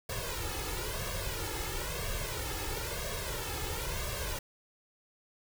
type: noise with flanger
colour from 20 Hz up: pink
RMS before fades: -36 dBFS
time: 0.09-4.39 s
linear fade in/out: 5 ms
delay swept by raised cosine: 1.8 to 2.35 ms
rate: 1 Hz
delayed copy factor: +0.9
effects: none